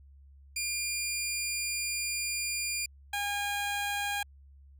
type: tone pair in turn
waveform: 15% pulse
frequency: 2400 / 813 Hz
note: D7 / G#5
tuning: +37 / -37 cents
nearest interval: octave + perfect fifth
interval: 1874 cents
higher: first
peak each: -24 dBFS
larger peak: neither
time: 0.56-2.86 / 3.13-4.23 s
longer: first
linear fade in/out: 5 ms
effects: added 69 Hz sine -52 dBFS peak until 4.79 s